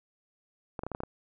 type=clicks; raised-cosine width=1 ms; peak=-21 dBFS; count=7; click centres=0.792 / 0.835 / 0.866 / 0.917 / 0.949 / 1.004 / 1.035 s; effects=none